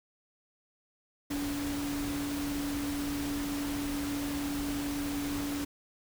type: tone in noise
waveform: sine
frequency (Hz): 286.5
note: D4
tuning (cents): -43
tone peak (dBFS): -32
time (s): 1.3-5.65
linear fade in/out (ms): 10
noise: pink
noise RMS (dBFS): -39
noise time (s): 1.3-5.65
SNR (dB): +4
effects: none